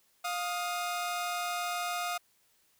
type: tone pair together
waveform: sawtooth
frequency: 705.8 / 1244.5 Hz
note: F5 / D#6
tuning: +18 / 0 cents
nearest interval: minor seventh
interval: 982 cents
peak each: -30 / -32 dBFS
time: 0.24-2.18 s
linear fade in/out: 10 ms
effects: white hiss -69 dBFS RMS until 2.79 s